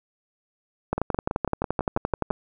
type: two click trains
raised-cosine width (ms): 1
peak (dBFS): -9 / -12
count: 17 / 9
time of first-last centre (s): 0.93-2.309 / 0.98-2.305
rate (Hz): 11.6 / 6.04
effects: none